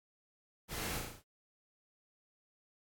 pink noise with echo, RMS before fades -41 dBFS, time 0.68-1.02 s, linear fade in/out 50 ms, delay 35 ms, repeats 6, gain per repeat -3 dB, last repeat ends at 1.23 s, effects AAC 64 kbps

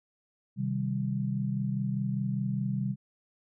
sine chord, C minor, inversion none, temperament equal, 130.81 / 155.56 / 196 Hz, C3 / Eb3 / G3, 0 / 0 / 0 cents, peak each -31 / -36 / -31 dBFS, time 0.56-2.96 s, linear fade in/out 50 ms, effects none

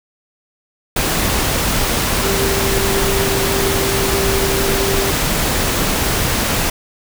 sine tone in noise, 392 Hz, G4, in tune, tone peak -19 dBFS, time 2.22-5.11 s, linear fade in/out 5 ms, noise pink, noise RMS -17 dBFS, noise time 0.96-6.7 s, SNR -5 dB, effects none

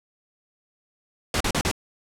pink noise bursts, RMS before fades -23 dBFS, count 4, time 1.34-1.714 s, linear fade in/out 2 ms, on 65 ms, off 38 ms, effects low-pass 9000 Hz 12 dB/octave

